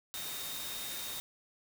sine tone in noise, 3695 Hz, A#7, 16 cents flat, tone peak -44 dBFS, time 0.14-1.2 s, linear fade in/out 0 ms, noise white, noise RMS -41 dBFS, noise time 0.14-1.2 s, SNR -6 dB, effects none

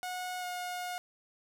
sawtooth tone with pitch glide, 729 to 719.4 Hz, F#5 to F#5, -26 to -49 cents, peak -32 dBFS, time 0.03-0.98 s, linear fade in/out 0 ms, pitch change -23 cents, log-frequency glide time 0.4-0.45 s, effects none

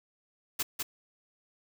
white noise with echo, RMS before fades -30 dBFS, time 0.59-0.63 s, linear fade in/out 10 ms, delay 200 ms, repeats 1, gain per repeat -3 dB, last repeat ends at 0.83 s, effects none

